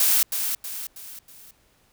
blue noise with echo, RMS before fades -19 dBFS, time 0-0.23 s, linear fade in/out 2 ms, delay 320 ms, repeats 4, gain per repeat -7 dB, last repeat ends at 1.51 s, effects pink hiss -62 dBFS RMS until 1.92 s

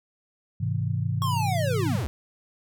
sine chord, Ab augmented, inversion none, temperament just, 103.83 / 129.78 / 162.23 Hz, Ab2 / C3 / E3, 0 / -14 / -27 cents, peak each -27 / -28 / -30 dBFS, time 0.6-2 s, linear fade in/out 10 ms
square linear sweep, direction down, 1108.7 to 54.6 Hz, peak -27 dBFS, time 1.22-2.07 s, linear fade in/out 0 ms
effects none

